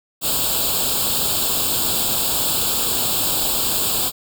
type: noise with comb filter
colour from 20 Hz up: white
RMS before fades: -20 dBFS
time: 0.21-4.12 s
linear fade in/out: 50 ms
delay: 0.25 ms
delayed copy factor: +0.9
effects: none